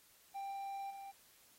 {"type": "tone with level steps", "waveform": "triangle", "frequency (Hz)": 789, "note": "G5", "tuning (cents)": 11, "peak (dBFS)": [-39, -45], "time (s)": [0.34, 1.12], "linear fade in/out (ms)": 20, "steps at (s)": 0.9, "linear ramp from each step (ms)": 10, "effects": ["white hiss -66 dBFS RMS until 1.58 s", "AAC 48 kbps"]}